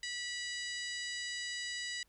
harmonic tone with a mistuned harmonic, 976 Hz, B5, 21 cents flat, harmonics 2 / 3 / 4 / 5 / 6 / 7 / 8 / 9, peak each -41 / -46 / -45 / -45 / -52 / -52 / -49 / -58 dBFS, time 0.03-2.03 s, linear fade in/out 2 ms, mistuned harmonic 6, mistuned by +22 cents, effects added 50 Hz sine -70 dBFS peak until 2.08 s + pink hiss -73 dBFS RMS until 2.08 s

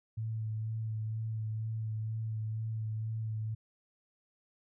sine tone with vibrato, 110.2 Hz, A2, 3 cents sharp, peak -33 dBFS, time 0.17-3.55 s, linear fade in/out 10 ms, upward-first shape sine, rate 2.1 Hz, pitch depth 19 cents each way, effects none

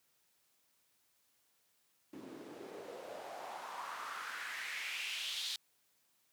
white noise with band-pass filter sweep, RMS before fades -44 dBFS, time 2.13-5.56 s, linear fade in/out 2 ms, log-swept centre 260 to 4000 Hz, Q 3.3, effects white hiss -75 dBFS RMS until 6.32 s + high-pass 80 Hz 12 dB/octave

